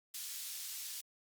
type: high-pass noise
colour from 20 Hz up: pink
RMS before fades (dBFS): -44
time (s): 0.14-1.01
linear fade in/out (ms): 5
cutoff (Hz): 4400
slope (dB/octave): 12
effects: Opus 48 kbps